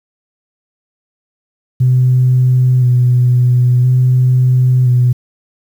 sine tone with vibrato, 125.5 Hz, B2, 28 cents sharp, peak -6 dBFS, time 1.8-5.13 s, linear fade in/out 10 ms, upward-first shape square, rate 0.49 Hz, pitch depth 22 cents each way, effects tanh soft clip ceiling -2 dBFS + 7-bit

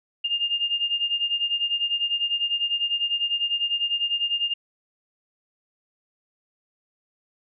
sine beating tone pair, 2815 / 2825 Hz, F7 / F7, +13 / +19 cents, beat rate 10 Hz, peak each -24 / -27 dBFS, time 0.24-4.54 s, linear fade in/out 10 ms, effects none

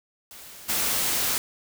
white noise with level steps, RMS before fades -44 / -25 dBFS, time 0.31-1.38 s, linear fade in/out 0 ms, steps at 0.68 s, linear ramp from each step 20 ms, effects none

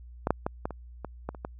clicks, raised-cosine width 1 ms, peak -12 / -8 / -14 / -16 / -24 / -21 / -18 / -29 / -19 dBFS, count 9, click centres 0.271 / 0.306 / 0.465 / 0.655 / 0.707 / 1.047 / 1.29 / 1.348 / 1.449 s, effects added 60 Hz sine -44 dBFS peak until 1.59 s

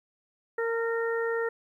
harmonic tone with a mistuned harmonic, 460.4 Hz, A#4, 22 cents flat, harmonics 1 / 2 / 3 / 4, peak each -27 / -39 / -36 / -35 dBFS, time 0.58-1.49 s, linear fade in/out 5 ms, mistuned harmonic 2, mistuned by -16 cents, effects 11-bit

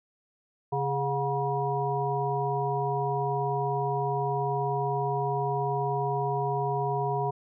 harmonic tone with a mistuned harmonic, 137.5 Hz, C#3, 14 cents flat, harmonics 1 / 3 / 5 / 7, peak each -31 / -31 / -31 / -31 dBFS, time 0.72-7.31 s, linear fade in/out 10 ms, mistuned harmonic 5, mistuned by +84 cents, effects none

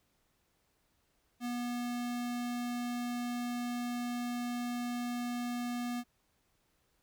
square tone, 242.4 Hz, B3, 32 cents flat, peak -35 dBFS, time 1.4-6.04 s, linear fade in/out 50 ms, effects pink hiss -75 dBFS RMS until 7.02 s

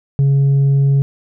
triangle tone with tanh clipping, 138.59 Hz, C#3, in tune, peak -10 dBFS, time 0.19-1.02 s, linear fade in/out 0 ms, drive 7 dB, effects none

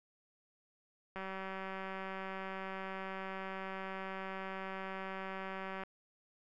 click train, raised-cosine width 0.5 ms, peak -28 dBFS, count 894, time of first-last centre 1.16-5.835 s, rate 191 Hz, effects none

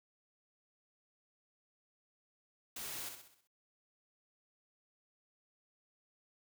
white noise with echo, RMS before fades -44 dBFS, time 2.76-3.09 s, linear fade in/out 5 ms, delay 64 ms, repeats 6, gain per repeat -6 dB, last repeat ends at 3.474 s, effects none

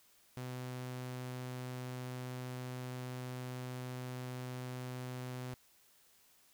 sawtooth tone, 126.4 Hz, B2, 41 cents sharp, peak -37 dBFS, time 0.37-5.54 s, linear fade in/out 0 ms, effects white hiss -67 dBFS RMS until 6.53 s

